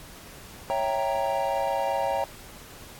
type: chord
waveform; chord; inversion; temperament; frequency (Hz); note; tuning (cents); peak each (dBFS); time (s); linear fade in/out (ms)
triangle; C# diminished seventh; none; equal; 554.4 / 659.3 / 784 / 932.3; C#5 / E5 / G5 / Bb5; 0 / 0 / 0 / 0; -27 / -29 / -27 / -28; 0.7-2.24; 0
effects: pink hiss -46 dBFS RMS until 2.99 s + AAC 64 kbps

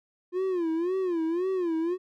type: tone with vibrato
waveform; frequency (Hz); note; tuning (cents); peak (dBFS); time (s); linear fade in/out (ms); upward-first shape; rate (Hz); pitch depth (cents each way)
triangle; 350; F4; +4; -23; 0.32-1.98; 50; sine; 1.9; 150
effects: none

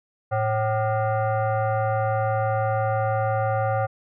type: tone with frequency modulation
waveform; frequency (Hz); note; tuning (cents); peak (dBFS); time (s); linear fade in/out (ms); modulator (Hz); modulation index
sine; 110; A2; 0; -20; 0.31-3.87; 20; 654; 1.4
effects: none

